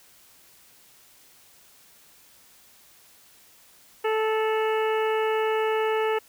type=harmonic tone with a mistuned harmonic; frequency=437.8 Hz; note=A4; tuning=9 cents flat; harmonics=1 / 2 / 3 / 4 / 5 / 6 / 7; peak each=-23 / -29 / -33 / -35 / -37 / -39 / -40 dBFS; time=4.04-6.19 s; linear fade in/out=10 ms; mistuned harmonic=7; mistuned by=-86 cents; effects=white hiss -55 dBFS RMS until 6.28 s